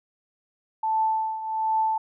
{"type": "tone with tremolo", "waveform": "sine", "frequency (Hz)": 880, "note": "A5", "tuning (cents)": 0, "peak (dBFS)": -19, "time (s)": [0.83, 1.98], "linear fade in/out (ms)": 5, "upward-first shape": "triangle", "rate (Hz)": 1.3, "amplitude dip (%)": 75, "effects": []}